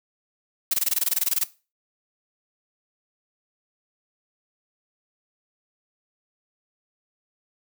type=noise bursts; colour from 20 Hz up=blue; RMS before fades=-21 dBFS; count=15; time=0.71-1.438 s; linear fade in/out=5 ms; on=28 ms; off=22 ms; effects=noise-tail reverb RT60 0.3 s tail -17 dB re dry